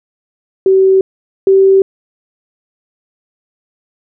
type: tone pair in turn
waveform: sine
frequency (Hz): 382.2 / 386.4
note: G4 / G4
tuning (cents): -44 / -25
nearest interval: unison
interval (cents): 19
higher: second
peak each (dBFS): -5 / -4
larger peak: second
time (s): 0.66-1.01 / 1.47-1.82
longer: neither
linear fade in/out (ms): 2
effects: none